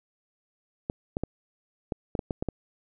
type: clicks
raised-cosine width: 2 ms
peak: -15 dBFS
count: 9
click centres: 0.899 / 1.169 / 1.236 / 1.922 / 2.152 / 2.192 / 2.308 / 2.425 / 2.487 s
effects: none